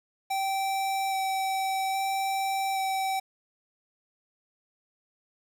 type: tone with vibrato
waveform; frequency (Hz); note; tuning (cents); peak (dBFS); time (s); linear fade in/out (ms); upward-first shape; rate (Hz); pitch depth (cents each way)
square; 773; G5; -24; -27; 0.3-3.2; 10; square; 0.61; 8
effects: 9-bit